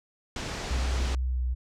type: low-pass noise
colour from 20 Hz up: pink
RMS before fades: -35 dBFS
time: 0.36-1.15 s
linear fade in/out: 2 ms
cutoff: 7100 Hz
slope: 24 dB/octave
type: tone with pitch glide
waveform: sine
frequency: 63.5 to 62.16 Hz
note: B1 to B1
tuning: +49 to +12 cents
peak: -25 dBFS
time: 0.69-1.55 s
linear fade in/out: 20 ms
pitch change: -37 cents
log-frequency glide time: 1.26-1.42 s
effects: none